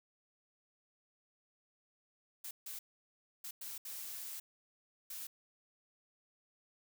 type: noise bursts at uneven times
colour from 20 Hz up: blue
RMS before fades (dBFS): -45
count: 6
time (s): 2.44-2.51 / 2.66-2.79 / 3.44-3.51 / 3.61-3.78 / 3.85-4.4 / 5.1-5.27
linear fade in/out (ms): 5
effects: none